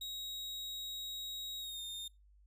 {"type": "tone with pitch glide", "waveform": "40% pulse", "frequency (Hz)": [3800, 3652], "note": ["A#7", "A#7"], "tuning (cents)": [33, -36], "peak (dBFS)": -40, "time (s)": [0.01, 2.08], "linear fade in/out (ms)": 5, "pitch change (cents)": -69, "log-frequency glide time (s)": [1.59, 1.81], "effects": ["noise-tail reverb RT60 0.2 s tail -20 dB re dry", "added 50 Hz sine -61 dBFS peak until 2.46 s"]}